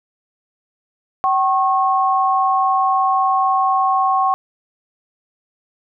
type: tone pair together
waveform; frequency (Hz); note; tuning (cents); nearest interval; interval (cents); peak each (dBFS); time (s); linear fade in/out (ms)
sine; 765 / 1088.8; G5 / C#6; -42 / -31; tritone; 611; -16; 1.24-4.34; 0
effects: none